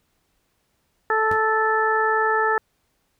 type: harmonic tone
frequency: 438.4 Hz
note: A4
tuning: 6 cents flat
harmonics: 1 / 2 / 3 / 4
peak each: -23 / -23 / -23 / -23 dBFS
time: 1.1-2.58 s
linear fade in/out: 2 ms
type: tone with exponential decay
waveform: sawtooth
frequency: 96 Hz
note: G2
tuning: 36 cents flat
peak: -24 dBFS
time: 1.31-1.42 s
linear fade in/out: 0 ms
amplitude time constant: 22 ms
effects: pink hiss -69 dBFS RMS until 3.19 s

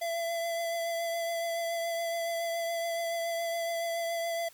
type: tone with vibrato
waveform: square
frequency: 673 Hz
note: E5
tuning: 36 cents sharp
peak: -31 dBFS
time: 0.01-4.49 s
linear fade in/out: 10 ms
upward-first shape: triangle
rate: 7.1 Hz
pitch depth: 20 cents each way
effects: white hiss -57 dBFS RMS until 4.53 s

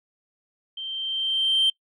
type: tone with level ramp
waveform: sine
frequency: 3136 Hz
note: G7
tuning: in tune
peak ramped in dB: -31 to -14 dBFS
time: 0.77-1.7 s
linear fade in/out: 5 ms
effects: noise-tail reverb RT60 0.1 s tail -25 dB re dry + tanh soft clip ceiling -15 dBFS

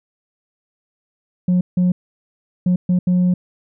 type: tone bursts at uneven times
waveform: sine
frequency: 180 Hz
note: F#3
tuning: 47 cents flat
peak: -10 dBFS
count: 5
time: 1.48-1.61 / 1.77-1.92 / 2.66-2.76 / 2.89-2.99 / 3.07-3.34 s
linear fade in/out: 5 ms
effects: tanh soft clip ceiling -11 dBFS

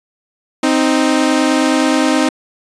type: tone pair together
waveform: sawtooth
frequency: 261.6 / 311.1 Hz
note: C4 / D#4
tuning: 0 / 0 cents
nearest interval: minor third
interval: 300 cents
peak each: -10 dBFS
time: 0.63-2.29 s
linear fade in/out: 5 ms
effects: resampled to 22050 Hz

